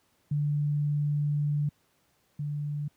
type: tone pair in turn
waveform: sine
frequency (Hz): 146.83 / 146.83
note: D3 / D3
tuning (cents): 0 / 0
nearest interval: unison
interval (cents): 0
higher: neither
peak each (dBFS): -24 / -29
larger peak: first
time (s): 0.31-1.69 / 2.39-2.88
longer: first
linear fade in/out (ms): 5
effects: pink hiss -69 dBFS RMS until 2.96 s + high-pass 80 Hz 12 dB/octave